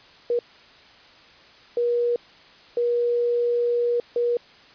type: tone bursts at uneven times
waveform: sine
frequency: 478.6 Hz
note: A#4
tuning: 46 cents sharp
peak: -19 dBFS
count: 4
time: 0.3-0.39 / 1.77-2.16 / 2.77-4 / 4.16-4.37 s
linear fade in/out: 2 ms
effects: white hiss -50 dBFS RMS until 4.74 s + resampled to 11025 Hz